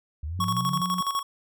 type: linear sweep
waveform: sine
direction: up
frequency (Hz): 70.6 to 155.56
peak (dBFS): -29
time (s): 0.23-0.81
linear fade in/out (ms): 5
type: tone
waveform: sine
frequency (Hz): 180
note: F#3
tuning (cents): -47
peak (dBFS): -29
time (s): 0.39-1.01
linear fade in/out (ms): 2
type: tone with tremolo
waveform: square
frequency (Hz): 1108.7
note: C#6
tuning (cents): 0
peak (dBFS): -24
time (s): 0.4-1.23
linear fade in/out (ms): 5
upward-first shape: square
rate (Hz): 12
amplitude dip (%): 65
effects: none